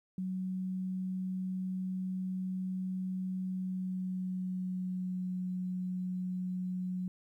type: tone with pitch glide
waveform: sine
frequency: 186.2 to 183 Hz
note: F#3 to F#3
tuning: +11 to -19 cents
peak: -33 dBFS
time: 0.18-7.08 s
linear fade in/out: 2 ms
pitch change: -30 cents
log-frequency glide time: 3.4-5.4 s
effects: 12-bit